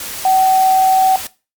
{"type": "tone in noise", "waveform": "sine", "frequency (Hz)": 759, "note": "F#5", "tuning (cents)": 44, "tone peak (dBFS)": -9, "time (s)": [0.25, 1.16], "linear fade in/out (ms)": 2, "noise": "white", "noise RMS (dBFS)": -26, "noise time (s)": [0, 1.27], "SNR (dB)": 14, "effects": ["noise-tail reverb RT60 0.3 s tail -18 dB re dry", "MP3 96 kbps"]}